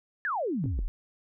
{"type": "exponential sweep", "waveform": "sine", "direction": "down", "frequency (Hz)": [1800, 30.87], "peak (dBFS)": -27, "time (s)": [0.25, 0.88], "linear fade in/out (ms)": 0}
{"type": "tone with exponential decay", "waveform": "sine", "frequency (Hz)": 271.1, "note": "C#4", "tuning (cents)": -38, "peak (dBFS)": -29, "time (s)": [0.64, 0.87], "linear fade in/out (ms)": 0, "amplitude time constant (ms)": 50}
{"type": "clicks", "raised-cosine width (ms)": 3, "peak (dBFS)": -25, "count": 2, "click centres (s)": [0.658, 0.79]}
{"effects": []}